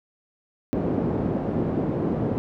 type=band-pass noise; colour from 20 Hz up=pink; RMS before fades=-25 dBFS; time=0.73-2.38 s; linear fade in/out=0 ms; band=150 to 420 Hz; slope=12 dB/octave; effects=none